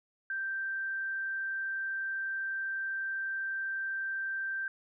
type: tone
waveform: sine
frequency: 1568 Hz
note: G6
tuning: in tune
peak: -32 dBFS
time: 0.3-4.68 s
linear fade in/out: 2 ms
effects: none